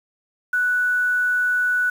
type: tone with quantisation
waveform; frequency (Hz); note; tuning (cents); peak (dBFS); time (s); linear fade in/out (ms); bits
sine; 1480; F#6; 0; -17; 0.53-1.9; 5; 7
effects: none